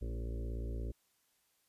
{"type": "harmonic tone with a mistuned harmonic", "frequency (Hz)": 57.1, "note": "A#1", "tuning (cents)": -35, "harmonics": [1, 2, 4, 5, 6, 7, 8, 9, 10], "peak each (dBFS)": [-37, -45, -51, -54, -53, -52, -55, -59, -59], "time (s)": [0.01, 0.92], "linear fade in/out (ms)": 10, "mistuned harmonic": 6, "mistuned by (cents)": -19, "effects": ["white hiss -75 dBFS RMS until 1.68 s", "resampled to 32000 Hz"]}